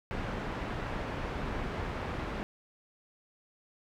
pink low-pass noise, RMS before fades -36 dBFS, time 0.11-2.43 s, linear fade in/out 0 ms, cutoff 2000 Hz, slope 12 dB/octave, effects none

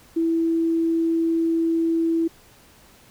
sine tone, 329.6 Hz, E4, in tune, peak -18 dBFS, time 0.16-2.28 s, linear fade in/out 10 ms, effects pink hiss -52 dBFS RMS until 3.1 s

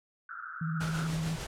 pink band-pass noise, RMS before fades -42 dBFS, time 0.29-1.07 s, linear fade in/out 2 ms, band 1300 to 1500 Hz, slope 96 dB/octave
sine tone with vibrato, 161.1 Hz, E3, 39 cents flat, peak -30 dBFS, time 0.61-1.36 s, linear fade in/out 5 ms, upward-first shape triangle, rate 16 Hz, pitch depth 54 cents each way
pink noise with tremolo, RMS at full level -38 dBFS, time 0.8-1.47 s, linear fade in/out 10 ms, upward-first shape triangle, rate 6.8 Hz, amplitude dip 40%
effects low-pass 9000 Hz 12 dB/octave

